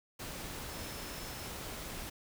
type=tone in noise; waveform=sine; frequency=5260 Hz; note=E8; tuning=5 cents flat; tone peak=-53 dBFS; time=0.69-1.49 s; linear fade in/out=10 ms; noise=pink; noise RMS=-43 dBFS; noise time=0.19-2.1 s; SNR=-13 dB; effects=none